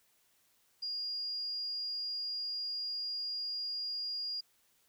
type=tone; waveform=sine; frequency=4838 Hz; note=D#8; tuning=49 cents flat; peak=-35 dBFS; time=0.82-4.41 s; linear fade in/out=10 ms; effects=white hiss -71 dBFS RMS until 4.88 s